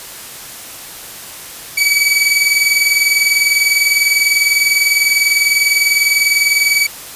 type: tone pair together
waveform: sawtooth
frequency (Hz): 2271 / 2291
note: C#7 / D7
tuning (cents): +41 / -44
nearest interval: unison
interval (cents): 15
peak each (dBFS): -10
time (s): 1.77-6.87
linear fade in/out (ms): 10
effects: white hiss -31 dBFS RMS until 7.15 s + resampled to 32000 Hz